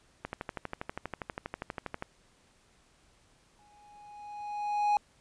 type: click train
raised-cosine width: 0.5 ms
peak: -20 dBFS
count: 23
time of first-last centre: 0.25-2.024 s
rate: 12.4 Hz
type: tone with exponential growth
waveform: triangle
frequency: 830 Hz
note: G#5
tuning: 1 cent flat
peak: -20 dBFS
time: 3.59-4.97 s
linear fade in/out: 1 ms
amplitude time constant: 300 ms
effects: pink hiss -65 dBFS RMS until 5.2 s + resampled to 22050 Hz